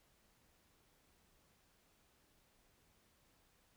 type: silence
effects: pink hiss -73 dBFS RMS until 3.76 s